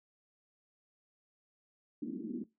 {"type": "band-pass noise", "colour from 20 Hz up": "pink", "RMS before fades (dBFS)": -40, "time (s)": [2.02, 2.44], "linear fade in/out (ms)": 5, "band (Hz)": [210, 330], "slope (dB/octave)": 48, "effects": ["noise-tail reverb RT60 0.2 s tail -19 dB re dry"]}